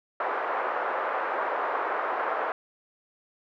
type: band-pass noise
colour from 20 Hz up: white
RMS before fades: -29 dBFS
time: 0.2-2.52 s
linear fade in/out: 2 ms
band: 440 to 1400 Hz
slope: 24 dB/octave
effects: none